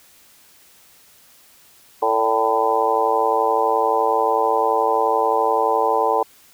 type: harmonic tone with a mistuned harmonic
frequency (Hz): 111.5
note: A2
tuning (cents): +23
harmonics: 3 / 4 / 5 / 6 / 7 / 8 / 9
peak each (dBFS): -32 / -21 / -24 / -30 / -21 / -23 / -22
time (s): 2.02-6.23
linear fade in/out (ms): 5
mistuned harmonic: 5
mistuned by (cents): +42
effects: white hiss -51 dBFS RMS until 6.53 s